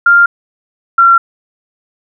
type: tone pair in turn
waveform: sine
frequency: 1396.9 / 1367.4 Hz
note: F6 / F6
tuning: 0 / -37 cents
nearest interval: unison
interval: 37 cents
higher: first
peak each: -3 dBFS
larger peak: neither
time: 0.06-0.26 / 0.98-1.18 s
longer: neither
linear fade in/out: 5 ms
effects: none